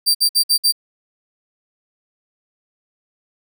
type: tone bursts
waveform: sawtooth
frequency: 4688 Hz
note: D8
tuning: 4 cents flat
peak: -9 dBFS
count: 5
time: 0.06-0.724 s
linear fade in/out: 20 ms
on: 88 ms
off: 56 ms
effects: none